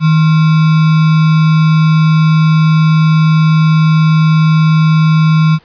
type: tone with sample-and-hold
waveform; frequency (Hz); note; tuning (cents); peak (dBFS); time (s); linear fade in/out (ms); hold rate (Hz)
sine; 158.3; D#3; +30; -5; 0-5.59; 50; 1225
effects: pink hiss -47 dBFS RMS until 5.64 s + resampled to 11025 Hz